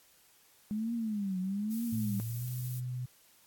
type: tone with vibrato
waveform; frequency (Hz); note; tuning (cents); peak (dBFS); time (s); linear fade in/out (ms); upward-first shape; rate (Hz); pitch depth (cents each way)
sine; 207.7; G#3; 0; -31; 0.71-2.2; 0; triangle; 1.1; 230
type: noise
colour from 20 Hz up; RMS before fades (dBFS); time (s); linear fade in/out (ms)
violet; -45; 1.7-2.81; 20
type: tone with pitch glide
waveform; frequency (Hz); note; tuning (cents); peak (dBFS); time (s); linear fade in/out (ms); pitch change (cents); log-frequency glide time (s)
sine; 113.1 to 125.49; A2 to B2; +48 to +28; -34; 1.92-3.06; 10; +180; 2.24-2.47
effects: white hiss -63 dBFS RMS until 3.46 s + AAC 64 kbps